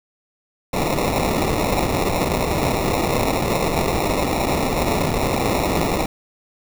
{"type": "noise with sample-and-hold", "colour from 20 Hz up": "white", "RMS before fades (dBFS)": -20, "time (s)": [0.73, 6.06], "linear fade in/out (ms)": 5, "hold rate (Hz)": 1575, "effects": []}